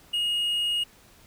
triangle tone, 2870 Hz, F7, 47 cents sharp, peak -22 dBFS, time 0.13-0.84 s, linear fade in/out 10 ms, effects pink hiss -55 dBFS RMS until 1.26 s

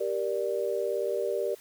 sine chord, G minor, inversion none, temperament just, 392 / 470.4 / 588 Hz, G4 / Bb4 / D5, 0 / +16 / +2 cents, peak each -31 dBFS, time 0-1.55 s, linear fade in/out 10 ms, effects white hiss -54 dBFS RMS until 1.6 s

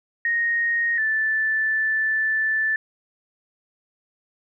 sine tone pair in turn, 1864.7 / 1757.7 Hz, A#6 / A6, 0 / -2 cents, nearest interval minor second, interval 102 cents, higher first, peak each -19 dBFS, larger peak neither, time 0.25-0.98 / 0.98-2.76 s, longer second, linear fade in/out 2 ms, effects none

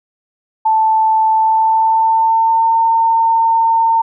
sine tone with pitch glide, 880 to 907.9 Hz, A5 to A#5, 0 to -46 cents, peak -9 dBFS, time 0.65-4.02 s, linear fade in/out 10 ms, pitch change +54 cents, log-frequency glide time 1.31-2.79 s, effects none

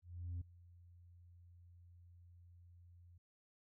sine tone with ADSR envelope, 87.31 Hz, F2, in tune, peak -37 dBFS, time 0.02-3.18 s, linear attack 390 ms, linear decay 8 ms, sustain -22 dB, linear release 6 ms, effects tanh soft clip ceiling -39 dBFS

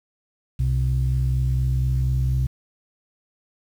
sine tone pair together, 64.3 / 128.48 Hz, C2 / C3, -30 / -31 cents, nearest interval octave, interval 1199 cents, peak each -20 dBFS, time 0.59-2.47 s, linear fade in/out 10 ms, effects tanh soft clip ceiling -13 dBFS + 8-bit

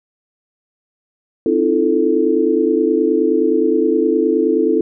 sine chord, F dominant seventh, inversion second, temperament equal with one note detuned, 261.6 / 311.1 / 340.7 / 440 Hz, C4 / Eb4 / F4 / A4, 0 / 0 / -43 / 0 cents, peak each -20 / -18 / -17 / -16 dBFS, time 1.46-4.81 s, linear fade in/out 2 ms, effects none

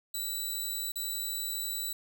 10% pulse tone with dropouts, 3951 Hz, B7, in tune, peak -25 dBFS, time 0.14-1.93 s, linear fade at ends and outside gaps 5 ms, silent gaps 0.92-0.957 s, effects none

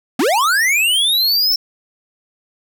square linear sweep, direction up, 214.7 to 5410 Hz, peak -13 dBFS, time 0.19-1.56 s, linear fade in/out 5 ms, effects none

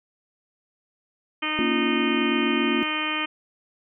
harmonic tone, 307.8 Hz, D#4, 19 cents flat, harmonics 1 / 2 / 3 / 4 / 5 / 6 / 7 / 8 / 9 / 10, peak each -32 / -40 / -36 / -31 / -38 / -34 / -33 / -30 / -37 / -31 dBFS, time 1.42-3.26 s, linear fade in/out 10 ms
sine chord, Bb minor, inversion none, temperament just, 233.1 / 279.7 / 349.6 Hz, Bb3 / Db4 / F4, 0 / +16 / +2 cents, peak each -26 dBFS, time 1.59-2.83 s, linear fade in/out 0 ms
effects none

